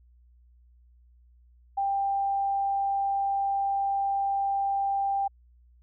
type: tone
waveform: sine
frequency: 791 Hz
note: G5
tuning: 15 cents sharp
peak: -24 dBFS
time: 1.77-5.28 s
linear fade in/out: 10 ms
effects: added 60 Hz sine -55 dBFS peak until 5.82 s